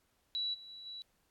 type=tone with level steps; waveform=sine; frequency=3928 Hz; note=B7; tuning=10 cents flat; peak=-33 / -49 / -47 / -43 dBFS; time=0.35-1.02 s; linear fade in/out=0 ms; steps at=0.53 / 0.68 / 0.85 s; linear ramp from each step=20 ms; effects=pink hiss -75 dBFS RMS until 1.3 s + AAC 64 kbps